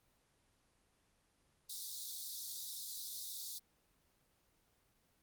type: high-pass noise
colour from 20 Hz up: pink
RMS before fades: -45 dBFS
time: 1.69-3.59 s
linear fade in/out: 10 ms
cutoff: 3600 Hz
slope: 96 dB/octave
effects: pink hiss -75 dBFS RMS until 5.22 s + Opus 24 kbps